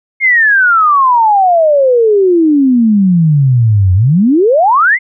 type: exponential two-way sweep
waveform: sine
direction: down then up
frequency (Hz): 2166 to 89 to 2166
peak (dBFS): -5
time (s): 0.2-4.99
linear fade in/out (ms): 50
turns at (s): 3.94
effects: none